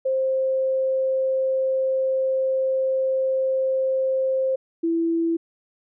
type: tone pair in turn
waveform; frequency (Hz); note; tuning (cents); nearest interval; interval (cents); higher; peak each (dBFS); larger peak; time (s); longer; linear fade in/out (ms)
sine; 527 / 332; C5 / E4; +12 / +12; minor sixth; 800; first; -19; neither; 0.05-4.56 / 4.83-5.37; first; 10
effects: none